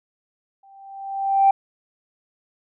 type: tone with exponential growth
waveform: sine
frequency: 784 Hz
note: G5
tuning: in tune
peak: -9 dBFS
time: 0.63-1.51 s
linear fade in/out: 5 ms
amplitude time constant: 190 ms
effects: tanh soft clip ceiling -6 dBFS